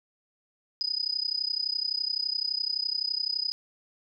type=tone with amplitude modulation; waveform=sine; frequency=4984 Hz; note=D#8; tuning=2 cents sharp; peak=-23 dBFS; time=0.81-3.52 s; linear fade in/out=0 ms; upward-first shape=sine; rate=31.8 Hz; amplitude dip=95%; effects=none